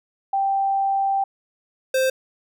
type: tone pair in turn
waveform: sine / square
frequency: 784 / 523.3 Hz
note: G5 / C5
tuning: 0 / 0 cents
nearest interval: perfect fifth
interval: 700 cents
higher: first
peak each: -18 dBFS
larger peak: neither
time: 0.33-1.24 / 1.94-2.1 s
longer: first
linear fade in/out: 5 ms
effects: none